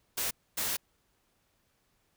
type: noise bursts at uneven times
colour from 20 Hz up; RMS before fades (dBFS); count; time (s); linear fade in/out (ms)
white; -32; 2; 0.17-0.31 / 0.57-0.77; 10
effects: pink hiss -73 dBFS RMS until 2.16 s